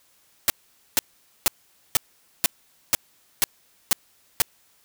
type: noise bursts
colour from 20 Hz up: white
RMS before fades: -18 dBFS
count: 9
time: 0.48-4.42 s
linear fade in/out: 0 ms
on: 20 ms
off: 470 ms
effects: white hiss -61 dBFS RMS until 4.84 s